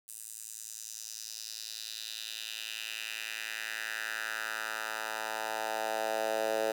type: tone with high-pass filter sweep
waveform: 10% pulse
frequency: 110 Hz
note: A2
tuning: in tune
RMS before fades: -37 dBFS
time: 0.08-6.72 s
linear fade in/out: 5 ms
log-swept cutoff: 9000 to 530 Hz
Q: 2.4
effects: 9-bit